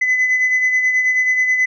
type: beating tone pair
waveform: sine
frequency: 2014 / 2023.3 Hz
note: B6 / B6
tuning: +33 / +41 cents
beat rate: 9.3 Hz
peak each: -12 / -21 dBFS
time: 0.01-1.66 s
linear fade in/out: 10 ms
effects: tanh soft clip ceiling -10 dBFS